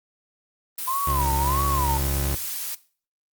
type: noise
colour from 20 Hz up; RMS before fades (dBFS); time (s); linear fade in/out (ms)
blue; -30; 0.78-2.75; 5
type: tone with vibrato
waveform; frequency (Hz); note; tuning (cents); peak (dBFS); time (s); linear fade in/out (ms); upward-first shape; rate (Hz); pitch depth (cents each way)
sine; 1008; B5; +35; -23; 0.87-1.98; 10; sine; 1.6; 190
type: tone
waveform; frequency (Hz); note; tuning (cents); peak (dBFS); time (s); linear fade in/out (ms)
30% pulse; 69.3; C#2; 0; -21; 1.07-2.35; 5
effects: noise-tail reverb RT60 0.4 s tail -18 dB re dry + Opus 32 kbps